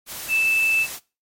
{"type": "tone in noise", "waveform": "sine", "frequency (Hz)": 2637, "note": "E7", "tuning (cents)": 0, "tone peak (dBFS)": -17, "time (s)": [0.28, 0.87], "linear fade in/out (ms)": 50, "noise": "white", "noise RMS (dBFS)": -33, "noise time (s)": [0.06, 1], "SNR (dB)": 13, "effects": ["noise-tail reverb RT60 0.3 s tail -21 dB re dry", "MP3 64 kbps"]}